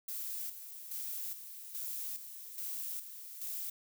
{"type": "noise with tremolo", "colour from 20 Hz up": "violet", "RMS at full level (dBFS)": -40, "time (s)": [0.08, 3.7], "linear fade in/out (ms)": 5, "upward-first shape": "square", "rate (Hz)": 1.2, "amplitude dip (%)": 60, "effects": []}